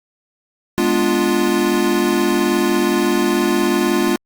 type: chord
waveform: square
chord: G# diminished seventh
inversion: none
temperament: equal with one note detuned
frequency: 207.7 / 246.9 / 292.8 / 349.2 Hz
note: G#3 / B3 / D4 / F4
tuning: 0 / 0 / -5 / 0 cents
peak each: -22 / -22 / -22 / -18 dBFS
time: 0.78-4.16 s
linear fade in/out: 0 ms
effects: Opus 48 kbps